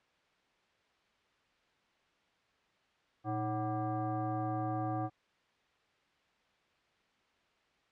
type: tone with frequency modulation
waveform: sine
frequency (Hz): 315.1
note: D#4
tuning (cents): +22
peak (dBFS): -32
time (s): 3.24-5.1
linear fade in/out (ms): 50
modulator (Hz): 432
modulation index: 1.5
effects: white hiss -71 dBFS RMS until 7.91 s + low-pass 3000 Hz 12 dB/octave